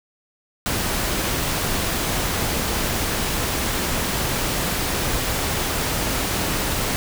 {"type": "noise", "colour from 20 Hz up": "pink", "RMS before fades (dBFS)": -23, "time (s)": [0.66, 6.96], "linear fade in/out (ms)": 0, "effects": []}